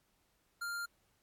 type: tone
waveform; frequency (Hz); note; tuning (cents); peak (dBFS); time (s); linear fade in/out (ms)
square; 1396.9; F6; 0; -38; 0.61-0.86; 10
effects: pink hiss -75 dBFS RMS until 1.22 s + AAC 64 kbps